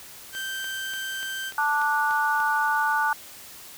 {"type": "tone", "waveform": "30% pulse", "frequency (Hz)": 1561, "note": "G6", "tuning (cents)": -8, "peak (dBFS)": -27, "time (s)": [0.32, 1.53], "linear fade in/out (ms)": 50}
{"type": "click train", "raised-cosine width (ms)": 0.2, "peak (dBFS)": -23, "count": 8, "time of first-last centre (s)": [0.35, 2.403], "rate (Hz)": 3.41}
{"type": "chord", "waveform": "sine", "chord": "D major", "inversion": "second", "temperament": "just", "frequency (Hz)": [881, 1174.7, 1468.3], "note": ["A5", "D6", "F#6"], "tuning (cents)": [2, 0, -14], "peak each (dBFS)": [-24, -28, -24], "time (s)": [1.58, 3.13], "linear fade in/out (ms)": 2}
{"effects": ["white hiss -44 dBFS RMS until 3.77 s"]}